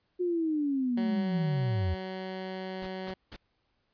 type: linear sweep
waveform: sine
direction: down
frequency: 363.8 to 77.78 Hz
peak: -26 dBFS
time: 0.19-1.95 s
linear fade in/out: 20 ms
type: tone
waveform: 15% pulse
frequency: 187.8 Hz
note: F#3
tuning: 26 cents sharp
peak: -29 dBFS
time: 0.97-3.14 s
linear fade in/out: 5 ms
type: noise bursts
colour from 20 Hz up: pink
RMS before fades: -44 dBFS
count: 3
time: 2.82-3.364 s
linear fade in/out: 5 ms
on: 48 ms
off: 200 ms
effects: pink hiss -75 dBFS RMS until 3.93 s + resampled to 11025 Hz